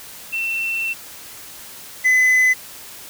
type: tone pair in turn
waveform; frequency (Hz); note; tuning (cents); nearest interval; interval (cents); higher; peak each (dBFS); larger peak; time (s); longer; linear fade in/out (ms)
sine / triangle; 2692 / 2017; E7 / B6; +36 / +36; perfect fourth; 500; first; -20 / -10; second; 0.32-0.94 / 2.04-2.54; first; 20
effects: white hiss -38 dBFS RMS until 3.09 s